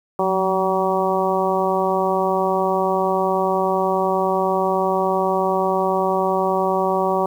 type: harmonic tone with a mistuned harmonic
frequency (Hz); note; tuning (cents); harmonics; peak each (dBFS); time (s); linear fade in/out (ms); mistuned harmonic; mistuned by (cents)
189.8; F#3; +44; 1 / 2 / 3 / 4 / 5 / 6; -27 / -22 / -23 / -23 / -24 / -26; 0.19-7.26; 2; 1; -57
effects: 8-bit